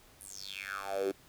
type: tone with high-pass filter sweep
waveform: 10% pulse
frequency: 98.1 Hz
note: G2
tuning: 2 cents sharp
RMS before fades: -38 dBFS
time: 0.2-1.12 s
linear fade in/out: 10 ms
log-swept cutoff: 11000 to 320 Hz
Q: 6.8
effects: pink hiss -60 dBFS RMS until 1.28 s